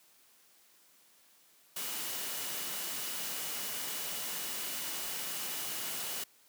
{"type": "tone in noise", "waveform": "sine", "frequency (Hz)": 2926, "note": "F#7", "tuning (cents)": -20, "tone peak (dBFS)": -49, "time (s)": [1.76, 6.24], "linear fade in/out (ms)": 5, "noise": "white", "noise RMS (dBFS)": -38, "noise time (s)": [1.76, 6.24], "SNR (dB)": -14, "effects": ["white hiss -64 dBFS RMS until 6.48 s", "high-pass 150 Hz 12 dB/octave"]}